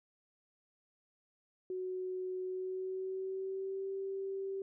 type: tone with pitch glide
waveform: sine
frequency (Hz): 370 to 388.4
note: F#4 to G4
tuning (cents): 0 to -16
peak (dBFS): -36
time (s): 1.7-4.62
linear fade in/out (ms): 2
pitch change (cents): +84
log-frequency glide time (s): 2.43-3.9
effects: none